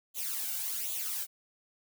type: noise with flanger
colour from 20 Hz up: blue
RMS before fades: -35 dBFS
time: 0.14-1.27 s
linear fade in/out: 50 ms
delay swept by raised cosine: 0.28 to 1.38 ms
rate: 1.3 Hz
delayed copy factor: +0.7
effects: none